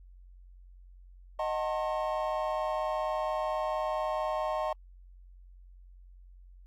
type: chord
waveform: triangle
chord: D# diminished seventh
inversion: none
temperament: just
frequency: 622.3 / 746.7 / 896 / 1075.3 Hz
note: D#5 / F#5 / A5 / C6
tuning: 0 / +16 / +31 / +47 cents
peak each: -30 / -35 / -35 / -34 dBFS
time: 1.39-4.73 s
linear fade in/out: 5 ms
effects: added 45 Hz sine -50 dBFS peak until 6.66 s + Opus 48 kbps